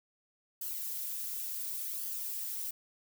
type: noise with flanger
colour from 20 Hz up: violet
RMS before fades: -38 dBFS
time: 0.61-2.71 s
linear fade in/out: 5 ms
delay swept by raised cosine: 0.63 to 3.83 ms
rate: 0.69 Hz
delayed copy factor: +0.5
effects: none